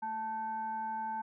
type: tone with frequency modulation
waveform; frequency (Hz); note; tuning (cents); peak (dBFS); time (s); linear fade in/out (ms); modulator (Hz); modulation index
sine; 880; A5; 0; -34; 0.02-1.22; 10; 658; 0.41
effects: none